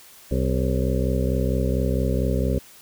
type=harmonic tone with a mistuned harmonic; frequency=64.4 Hz; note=C2; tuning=27 cents flat; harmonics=1 / 2 / 3 / 4 / 6 / 7 / 8 / 9; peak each=-23 / -26 / -28 / -29 / -31 / -31 / -32 / -33 dBFS; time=0.31-2.59 s; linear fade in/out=5 ms; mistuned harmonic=9; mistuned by=-67 cents; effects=white hiss -48 dBFS RMS until 2.81 s